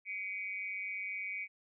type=tone with amplitude modulation; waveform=sine; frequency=2267 Hz; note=C#7; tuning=38 cents sharp; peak=-33 dBFS; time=0.05-1.48 s; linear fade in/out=50 ms; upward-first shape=sine; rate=196 Hz; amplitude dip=85%; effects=none